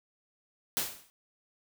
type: noise with exponential decay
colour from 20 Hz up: white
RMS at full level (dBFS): -27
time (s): 0.77-1.1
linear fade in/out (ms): 0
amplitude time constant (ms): 71
effects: none